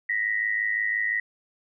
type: tone pair together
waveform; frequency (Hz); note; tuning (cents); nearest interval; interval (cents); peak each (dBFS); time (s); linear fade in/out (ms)
sine; 1869.7 / 1975.5; A#6 / B6; +5 / 0; minor second; 95; -26; 0.09-1.2; 5
effects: none